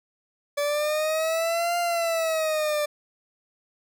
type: exponential two-way sweep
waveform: 40% pulse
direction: up then down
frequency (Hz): 575 to 698.5 to 590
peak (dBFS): -22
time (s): 0.57-2.86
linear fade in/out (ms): 10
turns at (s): 1.78
effects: none